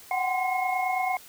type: tone cluster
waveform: sine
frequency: 740 / 769 / 1037 / 2164 Hz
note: F#5 / G5 / C6 / C#7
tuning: 0 / -33 / -16 / -42 cents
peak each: -26 / -32 / -34 / -31 dBFS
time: 0.11-1.17 s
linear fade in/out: 2 ms
effects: white hiss -49 dBFS RMS until 1.28 s